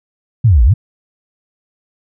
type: exponential two-way sweep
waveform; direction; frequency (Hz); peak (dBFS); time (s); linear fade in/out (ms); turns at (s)
sine; down then up; 130.81 to 51.91 to 130.81; -5; 0.44-0.74; 10; 0.64
effects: none